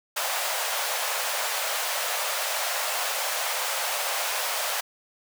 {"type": "high-pass noise", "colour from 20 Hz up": "pink", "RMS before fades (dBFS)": -28, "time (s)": [0.16, 4.81], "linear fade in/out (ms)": 10, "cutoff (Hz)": 540, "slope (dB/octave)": 48, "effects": []}